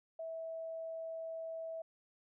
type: tone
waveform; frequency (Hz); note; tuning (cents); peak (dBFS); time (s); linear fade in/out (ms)
sine; 652; E5; -19; -40; 0.19-1.82; 5
effects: none